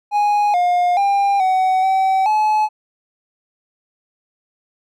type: tone with pitch steps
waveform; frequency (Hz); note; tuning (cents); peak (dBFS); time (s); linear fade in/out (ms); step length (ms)
triangle; 828 / 711 / 799 / 751 / 765 / 856; G#5 / F5 / G5 / F#5 / G5 / A5; -5 / +31 / +33 / +26 / -42 / -48; -11; 0.11-2.69; 50; 430
effects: none